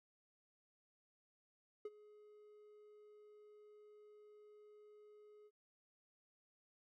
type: tone with ADSR envelope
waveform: triangle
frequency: 420.5 Hz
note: G#4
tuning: 22 cents sharp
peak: -39 dBFS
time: 1.85-5.51 s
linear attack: 4 ms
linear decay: 38 ms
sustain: -19 dB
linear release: 48 ms
effects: none